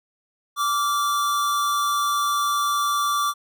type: tone pair together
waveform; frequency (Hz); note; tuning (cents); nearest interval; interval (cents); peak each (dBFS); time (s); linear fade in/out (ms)
square; 1165 / 1385.4; D6 / F6; -14 / -14; minor third; 300; -21 / -32; 0.56-3.34; 50
effects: none